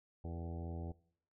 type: harmonic tone with a mistuned harmonic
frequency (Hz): 84.1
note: E2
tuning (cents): +35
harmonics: 1 / 2 / 3 / 4 / 5 / 6 / 7 / 8 / 9 / 10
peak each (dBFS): -42 / -48 / -52 / -52 / -55 / -57 / -57 / -63 / -57 / -65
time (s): 0.24-0.92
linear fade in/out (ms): 5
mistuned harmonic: 6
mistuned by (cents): -40
effects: noise-tail reverb RT60 0.6 s tail -21 dB re dry